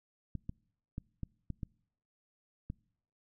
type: clicks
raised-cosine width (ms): 5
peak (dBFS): -26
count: 7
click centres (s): 0.353 / 0.494 / 0.981 / 1.233 / 1.503 / 1.632 / 2.701
effects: noise-tail reverb RT60 0.7 s tail -26 dB re dry